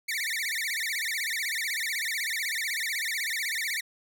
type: tone with vibrato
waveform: sawtooth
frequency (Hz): 2027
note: B6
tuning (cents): +45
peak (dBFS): -25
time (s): 0.08-3.81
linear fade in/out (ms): 10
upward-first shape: sine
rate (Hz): 16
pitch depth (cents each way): 240
effects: none